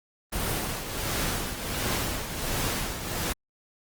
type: noise with tremolo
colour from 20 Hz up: pink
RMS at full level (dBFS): -27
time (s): 0.32-3.33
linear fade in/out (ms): 10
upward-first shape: triangle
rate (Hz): 1.4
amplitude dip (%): 65
effects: Opus 24 kbps